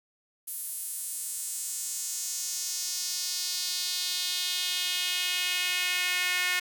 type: tone with high-pass filter sweep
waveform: sawtooth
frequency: 361.4 Hz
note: F#4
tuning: 41 cents flat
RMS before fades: -31 dBFS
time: 0.47-6.6 s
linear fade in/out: 10 ms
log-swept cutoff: 11000 to 2000 Hz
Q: 2.2
effects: 9-bit